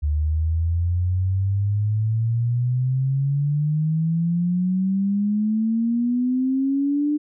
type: exponential sweep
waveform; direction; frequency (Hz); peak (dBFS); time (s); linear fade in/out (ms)
sine; up; 73.42 to 300; -18; 0.02-7.18; 20
effects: none